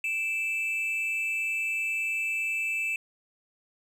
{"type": "tone pair together", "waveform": "triangle", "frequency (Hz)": [2347, 2637], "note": ["D7", "E7"], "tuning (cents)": [-2, 0], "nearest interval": "major second", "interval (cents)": 202, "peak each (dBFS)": [-33, -26], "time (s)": [0.04, 2.96], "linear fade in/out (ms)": 2, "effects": []}